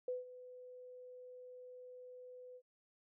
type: tone with ADSR envelope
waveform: sine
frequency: 501 Hz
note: B4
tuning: 25 cents sharp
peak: -35 dBFS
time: 0.08-2.62 s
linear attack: 3 ms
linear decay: 160 ms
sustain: -16 dB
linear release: 60 ms
effects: none